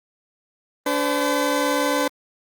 20% pulse tone pair together, 288 / 509 Hz, D4 / C5, -34 / -48 cents, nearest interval minor seventh, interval 986 cents, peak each -17 dBFS, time 0.86-2.08 s, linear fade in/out 5 ms, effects Opus 32 kbps

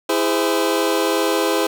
sawtooth chord, E augmented, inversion none, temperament just, 329.6 / 412 / 515 Hz, E4 / G#4 / B#4, 0 / -14 / -28 cents, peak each -17 dBFS, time 0.09-1.67 s, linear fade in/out 5 ms, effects none

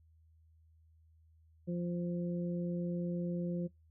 harmonic tone, 174.3 Hz, F3, 3 cents flat, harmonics 1 / 2 / 3, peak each -34 / -42 / -44 dBFS, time 1.67-3.68 s, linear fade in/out 20 ms, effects noise-tail reverb RT60 0.2 s tail -24 dB re dry + added 80 Hz sine -62 dBFS peak until 3.9 s

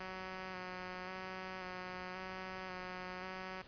5% pulse tone with vibrato, 185 Hz, F#3, in tune, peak -32 dBFS, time 0-3.62 s, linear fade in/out 5 ms, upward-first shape square, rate 0.93 Hz, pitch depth 17 cents each way, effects pink hiss -58 dBFS RMS until 3.67 s + resampled to 11025 Hz

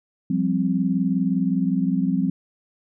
sine chord, F suspended second, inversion none, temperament equal with one note detuned, 176.44 / 196 / 261.6 Hz, F3 / G3 / C4, +18 / 0 / 0 cents, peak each -23 dBFS, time 0.3-2.3 s, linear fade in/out 5 ms, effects none

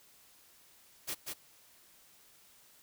white noise with echo, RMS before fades -37 dBFS, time 1.07-1.15 s, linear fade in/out 20 ms, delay 190 ms, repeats 1, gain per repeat -3 dB, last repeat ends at 1.34 s, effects white hiss -62 dBFS RMS until 2.82 s

